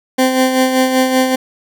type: tone with tremolo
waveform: 20% pulse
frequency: 259.1 Hz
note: C4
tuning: 17 cents flat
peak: -4 dBFS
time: 0.18-1.36 s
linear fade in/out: 10 ms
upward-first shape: sine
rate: 5.2 Hz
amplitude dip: 50%
effects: none